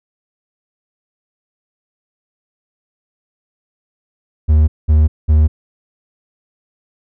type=tone bursts; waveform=triangle; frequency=76.8 Hz; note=D#2; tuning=22 cents flat; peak=-5 dBFS; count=3; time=4.48-5.48 s; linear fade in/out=20 ms; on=200 ms; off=200 ms; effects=none